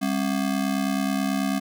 square ring-modulated tone, 233.9 Hz, A#3, 6 cents sharp, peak -20 dBFS, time 0.01-1.6 s, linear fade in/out 20 ms, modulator 34.6 Hz, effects none

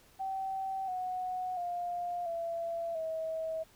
sine tone with pitch steps, 770 / 736.1 / 703.7 / 672.7 / 643 Hz, G5 / F#5 / F5 / E5 / E5, -31 / -9 / +13 / +35 / -43 cents, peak -33 dBFS, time 0.19-3.64 s, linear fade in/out 20 ms, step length 690 ms, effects pink hiss -62 dBFS RMS until 3.75 s

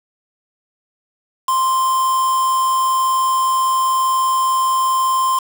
triangle tone with quantisation, 1046.5 Hz, C6, in tune, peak -12 dBFS, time 1.48-5.39 s, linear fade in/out 5 ms, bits 4, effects none

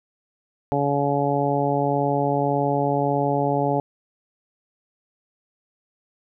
harmonic tone, 141.7 Hz, C#3, 38 cents sharp, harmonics 1 / 2 / 3 / 4 / 5 / 6, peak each -26 / -26 / -26 / -26 / -26 / -26 dBFS, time 0.72-3.8 s, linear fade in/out 0 ms, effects none

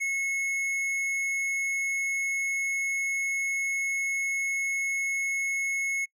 sine tone with tanh clipping, 2184 Hz, C#7, 26 cents flat, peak -28 dBFS, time 0-6.06 s, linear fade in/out 20 ms, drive 11 dB, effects noise-tail reverb RT60 0.1 s tail -25 dB re dry

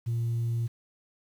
sine tone, 116.6 Hz, A#2, 1 cent sharp, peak -24 dBFS, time 0.06-0.68 s, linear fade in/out 20 ms, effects tanh soft clip ceiling -24 dBFS + 9-bit

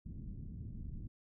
pink low-pass noise, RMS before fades -45 dBFS, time 0.05-1.08 s, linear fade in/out 10 ms, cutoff 220 Hz, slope 24 dB/octave, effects none

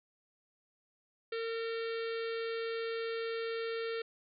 harmonic tone, 455.9 Hz, A#4, 39 cents flat, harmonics 1 / 3 / 4 / 5 / 6 / 7 / 8 / 9 / 10, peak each -35 / -45 / -47 / -49 / -51 / -52 / -53 / -54 / -55 dBFS, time 1.32-4.02 s, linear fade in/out 5 ms, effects none

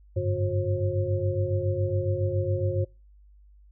sine tone cluster, 95.3 / 102.5 / 142.5 / 360.3 / 537 Hz, G2 / G#2 / C#3 / F#4 / C5, -48 / -22 / +48 / -46 / +45 cents, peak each -28 / -28 / -36 / -32 / -30 dBFS, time 0.16-2.85 s, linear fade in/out 10 ms, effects noise-tail reverb RT60 0.3 s tail -26 dB re dry + added 50 Hz sine -51 dBFS peak until 3.71 s

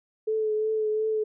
sine tone with vibrato, 433 Hz, A4, 28 cents flat, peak -23 dBFS, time 0.27-1.24 s, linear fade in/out 10 ms, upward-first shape triangle, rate 2.8 Hz, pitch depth 26 cents each way, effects none

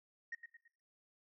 sine tone with echo, 1864.7 Hz, A#6, in tune, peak -39 dBFS, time 0.32-0.35 s, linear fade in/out 5 ms, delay 110 ms, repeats 3, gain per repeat -8 dB, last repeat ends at 0.68 s, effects noise-tail reverb RT60 0.7 s tail -22 dB re dry + tanh soft clip ceiling -36 dBFS

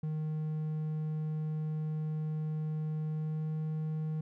triangle tone with pitch glide, 155 to 156.08 Hz, D#3 to D#3, -6 to +6 cents, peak -30 dBFS, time 0.03-4.21 s, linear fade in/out 5 ms, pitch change +12 cents, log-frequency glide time 3.09-3.52 s, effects none

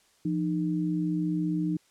sine tone pair together, 172 / 306.5 Hz, F3 / D#4, -26 / -26 cents, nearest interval minor seventh, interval 1000 cents, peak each -28 dBFS, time 0.25-1.77 s, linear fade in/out 5 ms, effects white hiss -64 dBFS RMS until 1.9 s + low-pass 9000 Hz 12 dB/octave

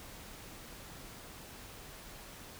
silence, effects pink hiss -50 dBFS RMS until 2.59 s

